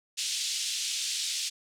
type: band-pass noise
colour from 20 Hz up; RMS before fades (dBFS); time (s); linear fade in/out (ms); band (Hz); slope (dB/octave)
pink; -32; 0.17-1.5; 20; 3100 to 8200; 24
effects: none